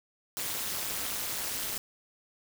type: noise with amplitude modulation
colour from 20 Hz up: white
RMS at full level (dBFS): -30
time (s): 0.37-1.78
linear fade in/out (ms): 0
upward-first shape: sine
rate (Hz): 212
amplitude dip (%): 100
effects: none